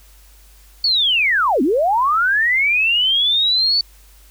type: linear two-way sweep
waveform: sine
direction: down then up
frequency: 4527 to 235.9 to 4527 Hz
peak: -13 dBFS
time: 0.84-3.81 s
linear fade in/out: 2 ms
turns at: 1.62 s
effects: added 50 Hz sine -45 dBFS peak until 4.3 s + white hiss -51 dBFS RMS until 4.3 s